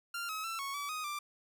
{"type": "tone with pitch steps", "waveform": "sawtooth", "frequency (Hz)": [1390, 1279, 1338, 1105, 1147, 1250, 1180], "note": ["F6", "D#6", "E6", "C#6", "D6", "D#6", "D6"], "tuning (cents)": [-9, 47, 25, -6, -41, 8, 8], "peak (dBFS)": -33, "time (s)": [0.14, 1.19], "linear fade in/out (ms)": 5, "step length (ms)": 150, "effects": []}